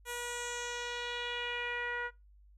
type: tone with low-pass filter sweep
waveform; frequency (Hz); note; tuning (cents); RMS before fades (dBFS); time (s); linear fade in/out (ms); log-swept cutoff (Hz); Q
10% pulse; 482.4; B4; -41; -38; 0.05-2.11; 50; 11000 to 1600; 2.4
effects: noise-tail reverb RT60 0.2 s tail -19 dB re dry + added 50 Hz sine -57 dBFS peak until 2.57 s